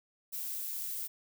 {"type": "noise", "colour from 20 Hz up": "violet", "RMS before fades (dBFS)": -38, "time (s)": [0.32, 1.08], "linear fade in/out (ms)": 20, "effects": []}